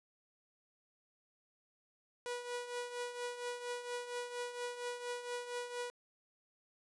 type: tone with tremolo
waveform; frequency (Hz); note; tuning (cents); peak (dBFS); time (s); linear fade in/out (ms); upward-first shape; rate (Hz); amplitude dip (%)
sawtooth; 487; B4; -24; -33; 2.26-5.9; 0; triangle; 4.3; 70
effects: resampled to 24000 Hz